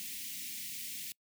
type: band-stop noise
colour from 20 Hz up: white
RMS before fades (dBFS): -42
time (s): 0-1.12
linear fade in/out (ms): 0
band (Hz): 290 to 2000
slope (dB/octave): 48
effects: noise-tail reverb RT60 0.1 s tail -25 dB re dry + high-pass 150 Hz 12 dB/octave